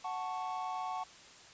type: chord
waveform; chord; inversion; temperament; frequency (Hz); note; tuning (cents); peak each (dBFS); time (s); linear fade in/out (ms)
triangle; F# minor; none; equal; 740 / 880 / 1108.7; F#5 / A5 / C#6; 0 / 0 / 0; -37 / -39 / -39; 0.04-1.04; 10
effects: white hiss -55 dBFS RMS until 1.53 s + resampled to 16000 Hz